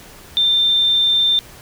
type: tone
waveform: sine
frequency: 3584 Hz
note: A7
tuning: 31 cents sharp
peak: -12 dBFS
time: 0.37-1.39 s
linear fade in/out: 0 ms
effects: pink hiss -41 dBFS RMS until 1.61 s